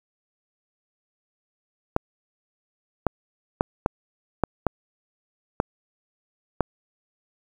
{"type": "clicks", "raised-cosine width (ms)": 1, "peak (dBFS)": -5, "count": 8, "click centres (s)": [1.964, 3.067, 3.609, 3.861, 4.437, 4.667, 5.601, 6.607], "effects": ["7-bit"]}